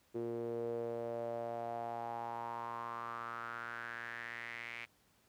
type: tone with band-pass filter sweep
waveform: sawtooth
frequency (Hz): 117.1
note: A#2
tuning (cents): +8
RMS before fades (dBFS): -42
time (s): 0.14-4.86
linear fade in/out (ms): 20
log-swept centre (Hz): 380 to 2300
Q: 5.3
effects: pink hiss -71 dBFS RMS until 5.28 s + high-pass 60 Hz 12 dB/octave